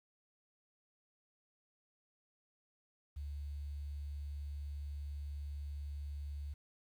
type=tone with quantisation; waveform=sine; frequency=72.1 Hz; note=D2; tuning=31 cents flat; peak=-40 dBFS; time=3.16-6.54 s; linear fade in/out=10 ms; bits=11; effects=none